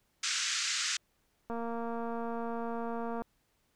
white band-pass noise, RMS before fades -33 dBFS, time 0.23-0.97 s, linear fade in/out 5 ms, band 1300 to 7400 Hz, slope 48 dB/octave
click train, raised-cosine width 1 ms, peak -25 dBFS, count 400, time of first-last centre 1.5-3.22 s, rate 232 Hz
effects pink hiss -74 dBFS RMS until 3.75 s

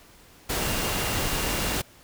sine tone in noise, 2794 Hz, F7, in tune, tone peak -38 dBFS, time 0.6-1.78 s, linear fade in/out 10 ms, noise pink, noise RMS -27 dBFS, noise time 0.49-1.82 s, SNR -14 dB, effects pink hiss -53 dBFS RMS until 2.03 s

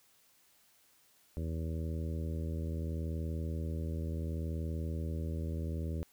harmonic tone, 80.7 Hz, E2, 36 cents flat, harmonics 1 / 2 / 3 / 4 / 5 / 6 / 7, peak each -35 / -41 / -45 / -47 / -49 / -51 / -52 dBFS, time 1.37-6.03 s, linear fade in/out 0 ms, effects white hiss -67 dBFS RMS until 6.12 s

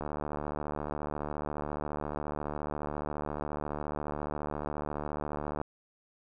click train, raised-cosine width 1 ms, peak -21 dBFS, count 418, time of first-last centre 0.01-5.615 s, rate 74.4 Hz, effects none

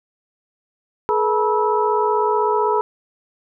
sine tone cluster, 424.6 / 480.2 / 874 / 969 / 1305 Hz, G#4 / B4 / A5 / B5 / E6, +38 / -49 / -12 / -33 / -18 cents, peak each -19 / -26 / -26 / -19 / -26 dBFS, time 1.09-2.81 s, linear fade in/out 0 ms, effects none

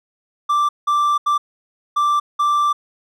triangle tone bursts at uneven times, 1174.7 Hz, D6, in tune, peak -12 dBFS, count 5, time 0.49-0.69 / 0.87-1.18 / 1.26-1.38 / 1.96-2.2 / 2.39-2.73 s, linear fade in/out 10 ms, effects none

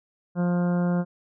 harmonic tone, 176.1 Hz, F3, 15 cents sharp, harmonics 1 / 2 / 3 / 4 / 5 / 6 / 7 / 8 / 9, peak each -21 / -34 / -32 / -37 / -43 / -42 / -47 / -41 / -49 dBFS, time 0.35-1.05 s, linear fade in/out 50 ms, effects none

